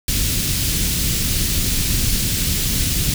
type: band-stop noise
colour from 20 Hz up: pink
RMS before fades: -19 dBFS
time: 0.08-3.14 s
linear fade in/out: 2 ms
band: 200 to 3400 Hz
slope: 12 dB/octave
effects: none